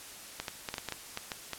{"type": "clicks", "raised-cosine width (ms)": 0.2, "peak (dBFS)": -17, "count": 10, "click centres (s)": [0.4, 0.482, 0.688, 0.741, 0.782, 0.887, 0.923, 1.174, 1.318, 1.533], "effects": ["white hiss -47 dBFS RMS until 1.58 s", "low-pass 12000 Hz 12 dB/octave"]}